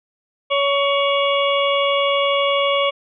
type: harmonic tone with a mistuned harmonic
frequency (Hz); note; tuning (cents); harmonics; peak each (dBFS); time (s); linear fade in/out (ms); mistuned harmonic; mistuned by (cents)
561; C#5; +21; 1 / 2 / 4 / 5 / 6; -18 / -21 / -24 / -25 / -26; 0.5-2.91; 20; 5; +24
effects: none